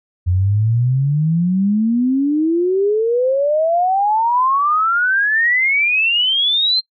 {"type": "exponential sweep", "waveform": "sine", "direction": "up", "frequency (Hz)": [87.31, 4186], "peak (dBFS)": -12, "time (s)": [0.26, 6.81], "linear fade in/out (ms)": 20, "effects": ["noise-tail reverb RT60 0.1 s tail -21 dB re dry", "MP3 64 kbps"]}